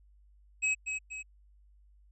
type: tone with echo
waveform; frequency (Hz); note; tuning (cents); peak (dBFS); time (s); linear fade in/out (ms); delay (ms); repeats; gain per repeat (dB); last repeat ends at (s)
square; 2555; D#7; +45; -27; 0.62-0.75; 20; 240; 2; -6; 1.23
effects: added 50 Hz sine -58 dBFS peak until 2.11 s + resampled to 24000 Hz